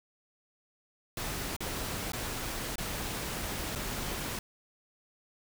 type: noise with dropouts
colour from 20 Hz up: pink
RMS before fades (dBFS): -36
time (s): 1.17-4.39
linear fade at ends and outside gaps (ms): 2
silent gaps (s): 1.565-1.605 / 2.12-2.133 / 2.757-2.781 / 3.752-3.757
effects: none